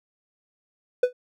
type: tone with exponential decay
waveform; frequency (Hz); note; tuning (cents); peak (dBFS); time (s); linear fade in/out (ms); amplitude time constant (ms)
triangle; 497.4; B4; +12; -10; 1.03-1.13; 5; 20
effects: none